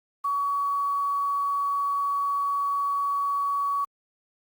sine tone with quantisation, 1129 Hz, C#6, 31 cents sharp, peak -23 dBFS, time 0.24-3.85 s, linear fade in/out 10 ms, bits 8, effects Opus 48 kbps

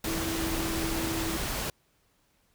sine tone in noise, 327 Hz, E4, 14 cents flat, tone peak -32 dBFS, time 0.07-1.37 s, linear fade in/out 2 ms, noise pink, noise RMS -32 dBFS, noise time 0.04-1.7 s, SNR -3 dB, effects pink hiss -69 dBFS RMS until 2.54 s

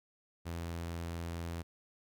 sawtooth tone, 84.4 Hz, E2, 41 cents sharp, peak -34 dBFS, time 0.45-1.63 s, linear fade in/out 20 ms, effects none

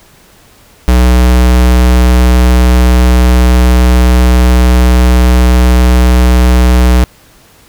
square tone, 61.74 Hz, B1, in tune, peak -4 dBFS, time 0.88-7.04 s, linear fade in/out 0 ms, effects pink hiss -42 dBFS RMS until 7.68 s

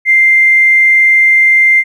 triangle tone with tanh clipping, 2093 Hz, C7, in tune, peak -4 dBFS, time 0.05-1.84 s, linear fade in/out 50 ms, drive 3 dB, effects none

